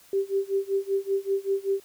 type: tone with tremolo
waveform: sine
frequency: 392 Hz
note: G4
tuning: in tune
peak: -20 dBFS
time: 0.13-1.8 s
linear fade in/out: 2 ms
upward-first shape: sine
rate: 5.2 Hz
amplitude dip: 95%
effects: white hiss -55 dBFS RMS until 1.84 s